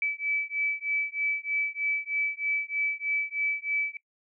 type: beating tone pair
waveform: sine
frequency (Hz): 2301 / 2304.2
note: D7 / D7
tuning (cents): -36 / -34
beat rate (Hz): 3.2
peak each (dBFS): -30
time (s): 0.02-3.97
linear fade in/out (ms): 2
effects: noise-tail reverb RT60 0.1 s tail -21 dB re dry